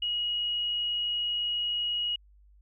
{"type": "tone", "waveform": "sine", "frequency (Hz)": 2897, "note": "F#7", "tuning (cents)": -37, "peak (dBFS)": -27, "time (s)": [0.02, 2.16], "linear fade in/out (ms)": 5, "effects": ["added 50 Hz sine -55 dBFS peak until 2.61 s"]}